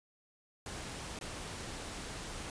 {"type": "noise with dropouts", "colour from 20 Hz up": "pink", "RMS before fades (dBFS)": -43, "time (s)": [0.66, 2.5], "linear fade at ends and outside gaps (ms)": 1, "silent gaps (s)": [1.189, 1.211], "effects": ["resampled to 22050 Hz"]}